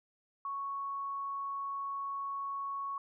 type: tone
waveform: sine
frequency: 1108.7 Hz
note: C#6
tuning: in tune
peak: -35 dBFS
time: 0.45-2.98 s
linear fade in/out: 2 ms
effects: none